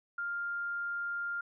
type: tone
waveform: sine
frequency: 1400 Hz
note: F6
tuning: 4 cents sharp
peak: -33 dBFS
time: 0.18-1.41 s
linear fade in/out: 5 ms
effects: none